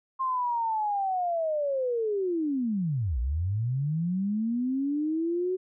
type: linear two-way sweep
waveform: sine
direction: down then up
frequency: 1064 to 55.9 to 375.4 Hz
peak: -25 dBFS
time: 0.19-5.57 s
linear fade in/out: 20 ms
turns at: 3.19 s
effects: none